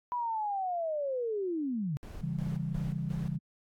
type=linear sweep; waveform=sine; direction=down; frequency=992 to 134.1 Hz; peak=-30 dBFS; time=0.12-1.97 s; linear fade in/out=0 ms
type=noise with tremolo; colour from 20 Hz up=brown; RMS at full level=-42 dBFS; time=2.03-3.36 s; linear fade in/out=0 ms; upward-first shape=square; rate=2.8 Hz; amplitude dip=70%
type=chord; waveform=sine; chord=C# diminished; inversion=none; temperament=just; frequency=138.59 / 166.31 / 199.57 Hz; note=C#3 / E3 / G3; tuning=0 / +16 / +31 cents; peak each=-35 / -34 / -39 dBFS; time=2.21-3.39 s; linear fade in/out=20 ms
effects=AAC 64 kbps